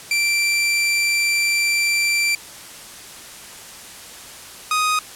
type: tone pair in turn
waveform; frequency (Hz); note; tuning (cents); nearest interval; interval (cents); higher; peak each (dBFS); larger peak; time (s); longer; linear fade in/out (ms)
sawtooth; 2349 / 1247.9; D7 / D#6; 0 / +5; major seventh; 1095; first; -13; neither; 0.11-2.35 / 4.71-4.99; first; 2
effects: white hiss -38 dBFS RMS until 5.15 s + low-pass 11000 Hz 12 dB/octave